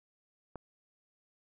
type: click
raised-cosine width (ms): 1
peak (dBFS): -28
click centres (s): 0.557
effects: none